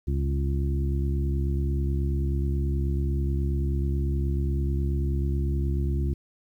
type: harmonic tone with a mistuned harmonic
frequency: 69.3 Hz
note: C#2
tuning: in tune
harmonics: 1 / 2 / 3 / 4 / 5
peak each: -24 / -30 / -36 / -39 / -36 dBFS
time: 0.07-6.14 s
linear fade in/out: 10 ms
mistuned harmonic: 1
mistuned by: +52 cents
effects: 10-bit